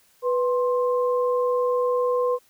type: tone pair together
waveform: sine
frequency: 493.9 / 1054.4 Hz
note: B4 / C6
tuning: 0 / +13 cents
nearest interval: octave + minor second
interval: 1313 cents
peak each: -20 / -27 dBFS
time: 0.22-2.39 s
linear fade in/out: 50 ms
effects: white hiss -60 dBFS RMS until 2.49 s